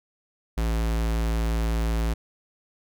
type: tone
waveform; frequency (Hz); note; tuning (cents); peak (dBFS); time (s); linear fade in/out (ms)
square; 55.9; A1; +28; -23; 0.57-2.14; 10
effects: none